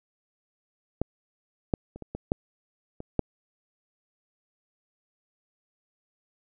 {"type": "clicks", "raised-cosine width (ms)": 2, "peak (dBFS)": [-12, -10, -28, -25, -20, -10, -24, -9], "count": 8, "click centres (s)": [1.016, 1.738, 1.96, 2.023, 2.15, 2.319, 3.004, 3.193], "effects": []}